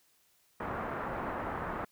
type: low-pass noise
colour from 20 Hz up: white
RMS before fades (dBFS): -37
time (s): 0.6-1.85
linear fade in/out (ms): 5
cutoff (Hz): 1400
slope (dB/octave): 24
effects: white hiss -69 dBFS RMS until 1.91 s